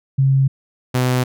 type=tone pair in turn; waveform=sine / sawtooth; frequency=135.1 / 126.49 Hz; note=C#3 / B2; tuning=-44 / +42 cents; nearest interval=minor second; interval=114 cents; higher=first; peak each=-11 dBFS; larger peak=neither; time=0.18-0.48 / 0.94-1.24 s; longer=neither; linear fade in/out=10 ms; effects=none